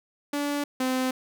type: tone pair in turn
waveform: sawtooth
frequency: 288.5 / 257.8 Hz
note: D4 / C4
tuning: -31 / -26 cents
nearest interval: major second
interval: 195 cents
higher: first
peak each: -22 / -20 dBFS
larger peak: second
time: 0.33-0.64 / 0.8-1.11 s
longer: neither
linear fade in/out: 5 ms
effects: none